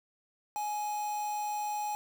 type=tone with quantisation; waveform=triangle; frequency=837 Hz; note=G#5; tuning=13 cents sharp; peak=-30 dBFS; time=0.56-1.95 s; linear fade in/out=0 ms; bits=7; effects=none

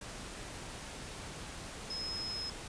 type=tone in noise; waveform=sine; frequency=5140 Hz; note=E8; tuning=45 cents flat; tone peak=-37 dBFS; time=1.9-2.5 s; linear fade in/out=5 ms; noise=pink; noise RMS=-45 dBFS; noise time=0.01-2.68 s; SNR=+5 dB; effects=resampled to 22050 Hz

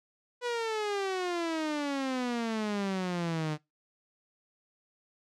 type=exponential sweep; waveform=sawtooth; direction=down; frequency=493.9 to 149.7 Hz; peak=-26 dBFS; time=0.41-3.58 s; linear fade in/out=50 ms; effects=noise-tail reverb RT60 0.2 s tail -22 dB re dry + low-pass 6000 Hz 12 dB/octave

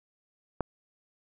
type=click; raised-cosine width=1 ms; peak=-14 dBFS; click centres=0.607 s; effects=none

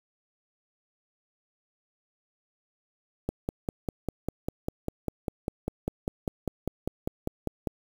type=click train; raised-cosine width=2 ms; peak=-15 dBFS; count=23; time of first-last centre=3.29-7.672 s; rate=5.02 Hz; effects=7-bit

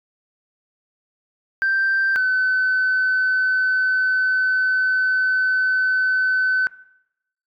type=tone pair in turn; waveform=sine; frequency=1568 / 1516.3 Hz; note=G6 / F#6; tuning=0 / +42 cents; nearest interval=minor second; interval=58 cents; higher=first; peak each=-15 dBFS; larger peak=neither; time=1.62-2.16 / 2.16-6.67 s; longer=second; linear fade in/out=0 ms; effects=noise-tail reverb RT60 0.8 s tail -20 dB re dry + tanh soft clip ceiling -13 dBFS

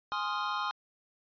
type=chord; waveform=square; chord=F minor seventh; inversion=first; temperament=equal; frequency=830.6 / 1046.5 / 1244.5 / 1396.9 Hz; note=Ab5 / C6 / Eb6 / F6; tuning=0 / 0 / 0 / 0 cents; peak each=-39 / -36 / -36 / -39 dBFS; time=0.12-0.71 s; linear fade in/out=0 ms; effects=resampled to 11025 Hz

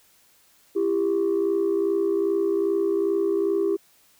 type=tone pair together; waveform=sine; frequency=335 / 397.5 Hz; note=E4 / G4; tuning=+28 / +24 cents; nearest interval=minor third; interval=296 cents; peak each=-23 / -20 dBFS; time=0.75-3.77 s; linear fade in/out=20 ms; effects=tanh soft clip ceiling -16 dBFS + white hiss -59 dBFS RMS until 4.19 s

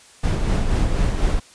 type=noise with tremolo; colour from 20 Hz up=brown; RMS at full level=-17 dBFS; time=0.23-1.4 s; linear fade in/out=10 ms; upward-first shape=sine; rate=4.1 Hz; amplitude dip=40%; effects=white hiss -48 dBFS RMS until 1.54 s + resampled to 22050 Hz

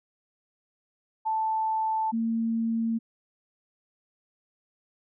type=tone pair in turn; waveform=sine; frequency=880 / 227.5 Hz; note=A5 / A#3; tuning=0 / -42 cents; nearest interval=octave + major seventh; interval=2342 cents; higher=first; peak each=-24 dBFS; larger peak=neither; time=1.25-2.12 / 2.12-2.99 s; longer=neither; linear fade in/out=20 ms; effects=none

